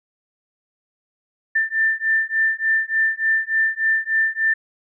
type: beating tone pair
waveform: sine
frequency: 1781 / 1784.4 Hz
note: A6 / A6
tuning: +21 / +24 cents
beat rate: 3.4 Hz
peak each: -20 dBFS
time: 1.55-4.54 s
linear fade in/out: 10 ms
effects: none